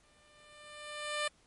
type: tone with exponential growth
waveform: 10% pulse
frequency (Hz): 596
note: D5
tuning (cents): +25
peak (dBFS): -22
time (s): 0.03-1.28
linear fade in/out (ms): 5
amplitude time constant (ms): 270
effects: pink hiss -67 dBFS RMS until 1.46 s + MP3 48 kbps